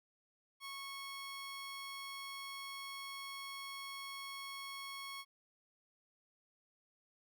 15% pulse tone, 1100 Hz, C#6, 14 cents flat, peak -38 dBFS, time 0.6-5.25 s, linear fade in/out 50 ms, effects none

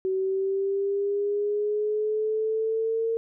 sine linear sweep, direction up, 376.9 to 456.1 Hz, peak -23 dBFS, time 0.05-3.17 s, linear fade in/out 0 ms, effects none

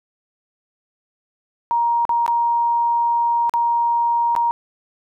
sine tone with dropouts, 940 Hz, A#5, 14 cents sharp, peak -15 dBFS, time 1.71-4.51 s, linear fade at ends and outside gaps 0 ms, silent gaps 2.052-2.093 / 2.263-2.279 / 3.495-3.538 / 4.352-4.363 s, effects none

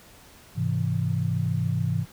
sine chord, Ab augmented, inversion none, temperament equal, 103.83 / 130.81 / 164.81 Hz, Ab2 / C3 / E3, 0 / 0 / 0 cents, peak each -27 dBFS, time 0.55-2.06 s, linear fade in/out 50 ms, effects pink hiss -51 dBFS RMS until 2.12 s

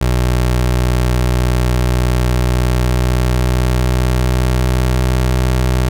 25% pulse tone with pitch glide, 61.74 to 63 Hz, B1 to B1, 0 to +35 cents, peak -8 dBFS, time 0.01-5.89 s, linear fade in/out 5 ms, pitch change +35 cents, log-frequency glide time 2.45-5.19 s, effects none

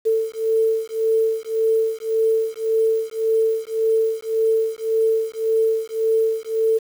sine beating tone pair, 444.5 / 446.3 Hz, A4 / A4, +18 / +25 cents, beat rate 1.8 Hz, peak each -20 dBFS, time 0.05-6.79 s, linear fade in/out 20 ms, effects 7-bit

